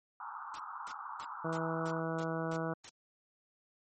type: band-pass noise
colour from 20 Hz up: white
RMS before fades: -44 dBFS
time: 0.2-2 s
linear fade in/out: 2 ms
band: 820 to 1400 Hz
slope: 96 dB/octave
type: noise bursts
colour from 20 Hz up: white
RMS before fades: -48 dBFS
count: 8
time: 0.54-2.892 s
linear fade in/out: 0 ms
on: 49 ms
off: 280 ms
type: harmonic tone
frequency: 163 Hz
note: E3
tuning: 19 cents flat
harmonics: 1 / 2 / 3 / 4 / 5 / 6 / 7 / 8 / 9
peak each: -38 / -40 / -40 / -41 / -47 / -47 / -46 / -46 / -45 dBFS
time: 1.44-2.74 s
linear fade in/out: 10 ms
effects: MP3 32 kbps